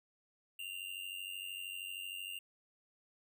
square tone with amplitude modulation, 2794 Hz, F7, in tune, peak -39 dBFS, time 0.59-2.39 s, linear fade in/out 5 ms, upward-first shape sine, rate 93 Hz, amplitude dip 75%, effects none

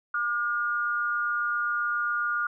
sine tone pair together, 1201.6 / 1429 Hz, D6 / F6, +39 / +39 cents, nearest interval minor third, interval 300 cents, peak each -30 / -26 dBFS, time 0.14-2.47 s, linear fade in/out 5 ms, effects none

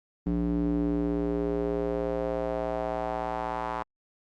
square tone with band-pass filter sweep, 58.27 Hz, A#1, in tune, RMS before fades -29 dBFS, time 0.26-3.83 s, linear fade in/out 5 ms, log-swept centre 240 to 980 Hz, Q 2.8, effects Opus 32 kbps

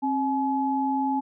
sine tone pair together, 267.7 / 850 Hz, C4 / G#5, +40 / +40 cents, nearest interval octave + minor sixth, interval 2000 cents, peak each -25 dBFS, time 0.02-1.21 s, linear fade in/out 20 ms, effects none

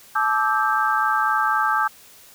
sine tone cluster, 865 / 1174 / 1298 / 1577 Hz, A5 / D6 / E6 / G6, -30 / -1 / -27 / +10 cents, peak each -23 dBFS, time 0.15-1.88 s, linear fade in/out 10 ms, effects white hiss -48 dBFS RMS until 2.34 s

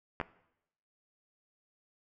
clicks, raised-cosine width 0.5 ms, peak -18 dBFS, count 2, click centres 0.201 / 0.213 s, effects noise-tail reverb RT60 0.8 s tail -18 dB re dry

